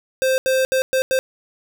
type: tone bursts at uneven times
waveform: square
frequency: 523.3 Hz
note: C5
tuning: in tune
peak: -16 dBFS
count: 5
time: 0.22-0.38 / 0.46-0.65 / 0.72-0.82 / 0.93-1.02 / 1.11-1.19 s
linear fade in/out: 0 ms
effects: none